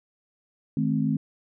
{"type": "chord", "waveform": "sine", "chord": "A diminished", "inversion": "second", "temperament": "equal with one note detuned", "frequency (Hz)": [155.56, 214.7, 261.6], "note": ["Eb3", "A3", "C4"], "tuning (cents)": [0, -42, 0], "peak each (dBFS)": -26, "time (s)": [0.77, 1.17], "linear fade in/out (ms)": 2, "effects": []}